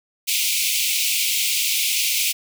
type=high-pass noise; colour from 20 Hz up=pink; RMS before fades=-21 dBFS; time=0.27-2.33 s; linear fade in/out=20 ms; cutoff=2200 Hz; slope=96 dB/octave; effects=none